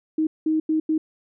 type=tone bursts at uneven times; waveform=sine; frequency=314.1 Hz; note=D#4; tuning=16 cents sharp; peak=-18 dBFS; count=4; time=0.18-0.27 / 0.46-0.6 / 0.69-0.8 / 0.89-0.98 s; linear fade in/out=5 ms; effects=none